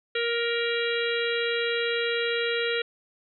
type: harmonic tone with a mistuned harmonic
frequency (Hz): 468.9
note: A#4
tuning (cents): +10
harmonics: 1 / 3 / 4 / 5 / 6 / 7 / 8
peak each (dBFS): -27 / -32 / -33 / -34 / -35 / -35 / -36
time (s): 0.15-2.82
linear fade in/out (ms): 5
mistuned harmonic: 8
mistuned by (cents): +70
effects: none